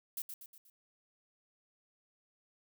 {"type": "noise with echo", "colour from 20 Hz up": "violet", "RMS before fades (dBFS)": -39, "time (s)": [0.17, 0.22], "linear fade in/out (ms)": 2, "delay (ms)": 120, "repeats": 4, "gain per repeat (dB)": -6, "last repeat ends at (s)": 0.7, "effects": []}